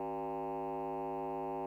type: tone with frequency modulation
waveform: sine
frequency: 591 Hz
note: D5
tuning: 11 cents sharp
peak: -34 dBFS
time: 0-1.66 s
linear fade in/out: 2 ms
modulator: 106 Hz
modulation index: 3.1
effects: tanh soft clip ceiling -34 dBFS + 12-bit